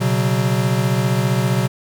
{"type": "chord", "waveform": "square", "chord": "B suspended second", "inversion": "none", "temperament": "equal with one note detuned", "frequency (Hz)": [123.47, 138.59, 186.39], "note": ["B2", "C#3", "F#3"], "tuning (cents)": [0, 0, 13], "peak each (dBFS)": [-19, -22, -22], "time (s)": [0, 1.68], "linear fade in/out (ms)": 20, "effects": []}